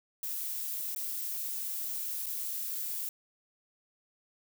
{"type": "noise with dropouts", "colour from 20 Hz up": "violet", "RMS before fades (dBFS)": -36, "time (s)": [0.23, 3.09], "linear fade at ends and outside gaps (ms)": 2, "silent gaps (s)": [[0.948, 0.961], [2.261, 2.265]], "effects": []}